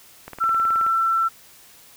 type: click train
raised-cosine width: 0.5 ms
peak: -20 dBFS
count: 12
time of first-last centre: 0.28-0.865 s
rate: 18.8 Hz
type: tone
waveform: sine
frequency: 1341 Hz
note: E6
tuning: 29 cents sharp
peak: -17 dBFS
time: 0.4-1.29 s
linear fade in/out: 20 ms
effects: white hiss -49 dBFS RMS until 1.96 s